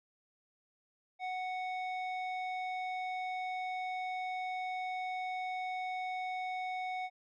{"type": "tone with low-pass filter", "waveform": "square", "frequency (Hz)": 740, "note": "F#5", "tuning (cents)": 0, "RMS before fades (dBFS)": -38, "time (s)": [1.19, 7.1], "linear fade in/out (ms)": 50, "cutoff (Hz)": 2600, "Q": 1.4, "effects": []}